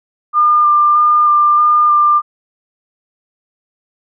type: tone with vibrato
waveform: sine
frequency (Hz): 1200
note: D6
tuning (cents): +37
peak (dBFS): -7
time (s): 0.33-2.22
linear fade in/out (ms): 50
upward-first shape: square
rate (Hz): 1.6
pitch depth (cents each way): 11
effects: none